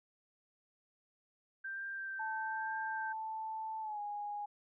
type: tone with vibrato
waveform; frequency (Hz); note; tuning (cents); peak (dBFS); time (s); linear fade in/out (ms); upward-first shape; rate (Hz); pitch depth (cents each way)
sine; 1568; G6; 0; -39; 1.64-3.13; 10; triangle; 1.1; 22
type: tone with pitch glide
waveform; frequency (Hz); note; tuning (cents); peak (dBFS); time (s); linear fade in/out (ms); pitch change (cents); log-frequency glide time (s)
sine; 880 to 825.8; A5 to G#5; 0 to -10; -38; 2.19-4.46; 10; -110; 3.81-4
effects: none